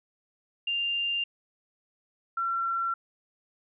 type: tone pair in turn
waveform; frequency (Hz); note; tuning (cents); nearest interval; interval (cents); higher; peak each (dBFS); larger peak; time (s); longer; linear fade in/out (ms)
sine; 2794 / 1358.8; F7 / F6; 0 / -48; octave; 1248; first; -26; neither; 0.67-1.24 / 2.37-2.94; neither; 5
effects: none